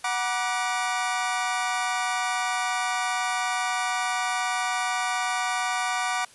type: chord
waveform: 25% pulse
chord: B minor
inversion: second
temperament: equal with one note detuned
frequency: 740 / 962.4 / 1174.7 Hz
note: F#5 / B5 / D6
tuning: 0 / -45 / 0 cents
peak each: -24 / -27 / -26 dBFS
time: 0.04-6.25 s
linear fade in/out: 5 ms
effects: white hiss -52 dBFS RMS until 6.34 s + resampled to 24000 Hz